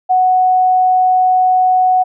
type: tone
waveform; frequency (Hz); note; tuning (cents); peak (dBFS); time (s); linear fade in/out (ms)
sine; 740; F#5; 0; -8; 0.09-2.04; 20
effects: none